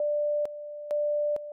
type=tone with tremolo; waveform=sine; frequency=591 Hz; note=D5; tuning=11 cents sharp; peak=-24 dBFS; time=0-1.52 s; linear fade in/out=2 ms; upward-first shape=square; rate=1.1 Hz; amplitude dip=75%; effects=none